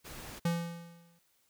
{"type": "noise", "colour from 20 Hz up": "pink", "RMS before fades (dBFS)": -46, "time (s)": [0.04, 0.4], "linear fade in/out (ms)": 20}
{"type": "tone with exponential decay", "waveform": "square", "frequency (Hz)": 169.8, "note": "F3", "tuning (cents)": -48, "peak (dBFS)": -27, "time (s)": [0.45, 1.19], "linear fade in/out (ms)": 5, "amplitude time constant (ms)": 160}
{"effects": ["white hiss -72 dBFS RMS until 1.49 s"]}